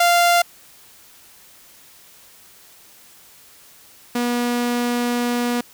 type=tone pair in turn; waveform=sawtooth; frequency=695 / 241.6 Hz; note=F5 / B3; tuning=-9 / -38 cents; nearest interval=octave + tritone; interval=1829 cents; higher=first; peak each=-9 / -15 dBFS; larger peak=first; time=0-0.42 / 4.15-5.61 s; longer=second; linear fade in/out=5 ms; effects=white hiss -48 dBFS RMS until 5.73 s